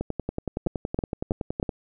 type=two click trains; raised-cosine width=2 ms; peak=-14 / -11 dBFS; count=19 / 4; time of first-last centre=0.01-1.692 / 0.67-1.628 s; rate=10.7 / 3.13 Hz; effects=none